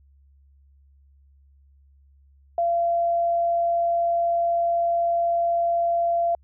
sine tone, 684 Hz, F5, 36 cents flat, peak -19 dBFS, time 2.58-6.35 s, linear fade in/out 2 ms, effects added 69 Hz sine -53 dBFS peak until 6.43 s

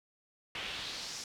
brown noise with band-pass filter sweep, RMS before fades -41 dBFS, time 0.55-1.24 s, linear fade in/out 2 ms, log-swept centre 2700 to 6100 Hz, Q 2.3, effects none

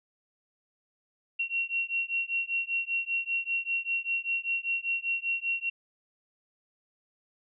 sine beating tone pair, 2734 / 2739.1 Hz, F7 / F7, -37 / -34 cents, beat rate 5.1 Hz, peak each -31 / -31 dBFS, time 1.39-5.7 s, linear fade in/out 10 ms, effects none

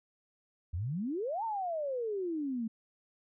sine exponential two-way sweep, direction up then down, 77.2 to 930 to 216.5 Hz, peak -32 dBFS, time 0.73-2.68 s, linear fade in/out 10 ms, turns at 1.44 s, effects none

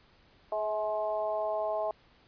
harmonic tone with a mistuned harmonic, 211.8 Hz, G#3, 34 cents sharp, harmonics 2 / 3 / 4 / 5, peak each -40 / -30 / -36 / -40 dBFS, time 0.52-1.91 s, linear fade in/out 2 ms, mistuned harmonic 3, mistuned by +25 cents, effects pink hiss -62 dBFS RMS until 2.27 s + resampled to 11025 Hz

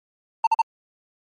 triangle tone bursts, 900 Hz, A5, 39 cents sharp, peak -12 dBFS, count 3, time 0.44-0.618 s, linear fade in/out 5 ms, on 30 ms, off 44 ms, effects MP3 48 kbps

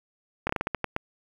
slowing click train, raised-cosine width 0.5 ms, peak -11 dBFS, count 9, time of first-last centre 0.47-0.964 s, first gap 24 ms, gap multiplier 1.26, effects 7-bit

